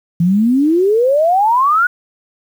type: exponential sweep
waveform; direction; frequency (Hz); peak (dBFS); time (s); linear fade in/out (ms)
sine; up; 164.81 to 1480; -9; 0.2-1.87; 5
effects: 7-bit